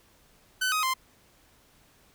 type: tone with pitch steps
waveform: sawtooth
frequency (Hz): 1511 / 1256 / 1044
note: F#6 / D#6 / C6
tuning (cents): +36 / +16 / -4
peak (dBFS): -21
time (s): 0.61-0.94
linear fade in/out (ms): 10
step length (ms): 110
effects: pink hiss -61 dBFS RMS until 2.14 s